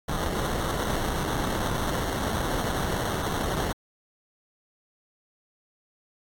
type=noise with sample-and-hold; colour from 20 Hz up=pink; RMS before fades=-28 dBFS; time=0.08-3.73 s; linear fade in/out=10 ms; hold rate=2450 Hz; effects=AAC 64 kbps